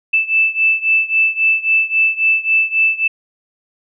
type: beating tone pair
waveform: sine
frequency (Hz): 2637 / 2640.7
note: E7 / E7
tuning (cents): 0 / +2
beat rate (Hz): 3.7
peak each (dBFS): -14 / -16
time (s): 0.13-3.08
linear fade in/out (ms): 10
effects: none